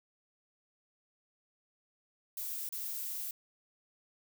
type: noise with dropouts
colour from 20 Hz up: violet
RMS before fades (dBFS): -39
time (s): 2.37-3.31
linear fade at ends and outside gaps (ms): 2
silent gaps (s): 2.69-2.724
effects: none